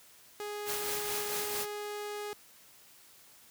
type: tone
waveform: sawtooth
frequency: 415.3 Hz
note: G#4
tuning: in tune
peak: -33 dBFS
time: 0.4-2.33 s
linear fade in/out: 0 ms
type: noise with tremolo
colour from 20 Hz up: white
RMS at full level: -35 dBFS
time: 0.65-1.67 s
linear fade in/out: 50 ms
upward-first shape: sine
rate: 4.5 Hz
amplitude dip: 35%
effects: white hiss -58 dBFS RMS until 3.5 s + high-pass 60 Hz 12 dB/octave